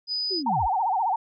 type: tone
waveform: sine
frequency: 4978 Hz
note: D#8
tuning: in tune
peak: -25 dBFS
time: 0.07-0.43 s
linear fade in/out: 50 ms
type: linear sweep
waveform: sine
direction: down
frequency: 405.8 to 34.68 Hz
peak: -28 dBFS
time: 0.3-0.68 s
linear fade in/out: 20 ms
type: tone with vibrato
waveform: sine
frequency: 830.6 Hz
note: G#5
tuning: in tune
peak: -21 dBFS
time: 0.46-1.16 s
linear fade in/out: 5 ms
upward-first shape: sine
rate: 15 Hz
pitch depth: 210 cents each way
effects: none